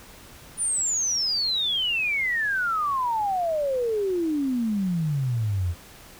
sine exponential sweep, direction down, 9650 to 82.41 Hz, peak -22 dBFS, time 0.57-5.75 s, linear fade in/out 50 ms, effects pink hiss -47 dBFS RMS until 6.19 s

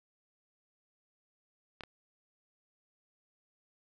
clicks, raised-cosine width 0.3 ms, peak -25 / -29 dBFS, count 2, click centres 1.808 / 1.836 s, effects none

